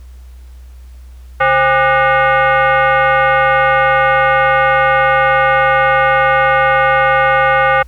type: tone with frequency modulation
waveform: sine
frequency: 138.59 Hz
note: C#3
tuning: in tune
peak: -8 dBFS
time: 1.4-7.83 s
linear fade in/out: 10 ms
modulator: 669 Hz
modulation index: 2.6
effects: added 62 Hz sine -32 dBFS peak until 7.87 s + pink hiss -52 dBFS RMS until 7.87 s